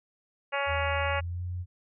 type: harmonic tone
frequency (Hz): 280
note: C#4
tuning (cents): +18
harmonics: 2 / 3 / 4 / 5 / 6 / 7 / 8 / 9 / 10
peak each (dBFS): -32 / -34 / -35 / -36 / -37 / -37 / -38 / -39 / -39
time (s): 0.52-1.21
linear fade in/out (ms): 20
type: tone with pitch glide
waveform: sine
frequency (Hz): 82.41 to 89.35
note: E2 to F2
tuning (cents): 0 to +40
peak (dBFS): -31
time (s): 0.66-1.66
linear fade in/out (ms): 50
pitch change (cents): +140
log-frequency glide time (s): 1.05-1.43
effects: none